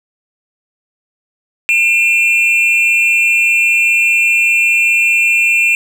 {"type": "tone pair together", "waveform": "triangle", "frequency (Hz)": [2407, 2682], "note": ["D7", "E7"], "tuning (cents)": [42, 29], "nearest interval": "major second", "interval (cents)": 187, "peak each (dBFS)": -10, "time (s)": [1.69, 5.75], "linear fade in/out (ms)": 0, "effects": []}